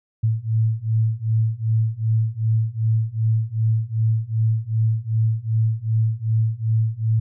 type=beating tone pair; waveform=sine; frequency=110 / 112.6 Hz; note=A2 / A2; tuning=0 / +40 cents; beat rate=2.6 Hz; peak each=-21 / -20 dBFS; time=0.23-7.2 s; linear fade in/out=10 ms; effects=none